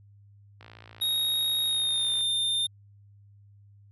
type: click train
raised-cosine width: 0.3 ms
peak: -31 dBFS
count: 91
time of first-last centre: 0.61-2.209 s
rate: 56.3 Hz
type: tone with pitch glide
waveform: square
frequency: 3755 to 3617 Hz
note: A#7 to A7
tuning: +12 to +47 cents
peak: -25 dBFS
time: 1.01-2.67 s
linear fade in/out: 10 ms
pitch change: -65 cents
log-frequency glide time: 1.66-2.11 s
effects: added 101 Hz sine -52 dBFS peak until 3.91 s